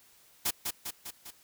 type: noise with echo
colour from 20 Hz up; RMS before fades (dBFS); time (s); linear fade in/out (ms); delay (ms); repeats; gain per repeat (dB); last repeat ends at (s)
white; -29; 0.45-0.51; 10; 200; 4; -4; 1.31
effects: white hiss -61 dBFS RMS until 1.43 s